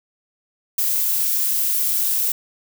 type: noise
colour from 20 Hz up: violet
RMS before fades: -20 dBFS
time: 0.78-2.32 s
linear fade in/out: 2 ms
effects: none